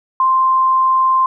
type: tone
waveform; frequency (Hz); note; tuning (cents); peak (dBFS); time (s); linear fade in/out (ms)
sine; 1046.5; C6; 0; -10; 0.2-1.26; 2
effects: none